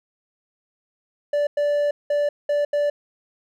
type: tone bursts at uneven times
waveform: triangle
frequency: 583 Hz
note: D5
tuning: 13 cents flat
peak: -16 dBFS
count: 5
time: 1.33-1.47 / 1.57-1.91 / 2.1-2.29 / 2.49-2.65 / 2.73-2.9 s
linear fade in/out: 5 ms
effects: none